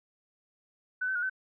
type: tone with pitch steps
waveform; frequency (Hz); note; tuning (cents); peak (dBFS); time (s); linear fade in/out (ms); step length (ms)
sine; 1500 / 1531 / 1440 / 1526; F#6 / G6 / F#6 / G6; +23 / -41 / -47 / -47; -28; 1.01-1.298; 10; 72
effects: none